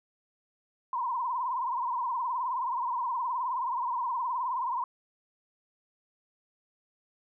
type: tone with vibrato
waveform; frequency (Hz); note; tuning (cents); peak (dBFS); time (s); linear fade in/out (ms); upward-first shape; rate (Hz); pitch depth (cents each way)
sine; 990; B5; +4; -28; 0.93-4.84; 2; triangle; 19; 140
effects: none